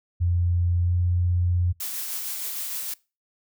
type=tone with pitch glide; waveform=sine; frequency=87.31 to 88.38 Hz; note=F2 to F2; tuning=0 to +21 cents; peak=-19 dBFS; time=0.2-1.73 s; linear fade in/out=20 ms; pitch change=+21 cents; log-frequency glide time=0.81-0.93 s
type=noise with tremolo; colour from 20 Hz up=blue; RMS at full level=-30 dBFS; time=1.8-2.94 s; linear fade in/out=5 ms; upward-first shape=sine; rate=6.5 Hz; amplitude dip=25%
effects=noise-tail reverb RT60 0.3 s tail -23 dB re dry